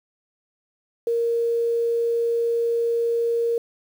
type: tone with quantisation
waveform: sine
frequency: 466.2 Hz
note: A#4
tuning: in tune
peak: -19 dBFS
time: 1.07-3.58 s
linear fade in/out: 2 ms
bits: 8
effects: none